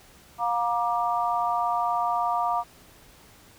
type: harmonic tone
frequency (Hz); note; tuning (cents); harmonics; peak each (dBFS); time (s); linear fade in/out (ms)
236.5; A#3; +25; 3 / 4 / 5; -26 / -27 / -28; 0.38-2.64; 50
effects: pink hiss -53 dBFS RMS until 3.58 s